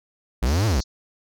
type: exponential two-way sweep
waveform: 45% pulse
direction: up then down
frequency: 54.7 to 116.54 to 54.7 Hz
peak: -18 dBFS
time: 0.42-0.81 s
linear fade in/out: 10 ms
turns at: 0.66 s
type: band-pass noise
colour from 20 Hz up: pink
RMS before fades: -38 dBFS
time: 0.45-0.84 s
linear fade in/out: 20 ms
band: 4000 to 6700 Hz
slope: 96 dB/octave
effects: none